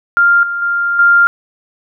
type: tone with level steps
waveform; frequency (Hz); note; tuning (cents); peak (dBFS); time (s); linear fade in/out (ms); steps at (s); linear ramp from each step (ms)
sine; 1396.9; F6; 0; -6 / -16 / -12 / -5; 0.17-1.27; 0; 0.43 / 0.62 / 0.99; 2
effects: none